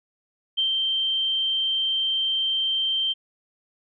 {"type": "tone with ADSR envelope", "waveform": "sine", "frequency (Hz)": 3136, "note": "G7", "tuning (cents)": 0, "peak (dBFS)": -19, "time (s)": [0.57, 3.14], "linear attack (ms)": 17, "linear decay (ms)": 110, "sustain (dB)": -2, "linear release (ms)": 25, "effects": []}